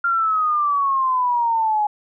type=exponential sweep; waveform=sine; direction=down; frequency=1396.9 to 830.6 Hz; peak=-16 dBFS; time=0.04-1.87 s; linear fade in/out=5 ms; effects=none